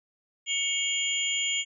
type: tone cluster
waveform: sine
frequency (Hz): 2224 / 2833 / 3226 / 6990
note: C#7 / F7 / G7 / A8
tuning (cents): +5 / +24 / +49 / -12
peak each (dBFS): -31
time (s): 0.46-1.65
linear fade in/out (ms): 50
effects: none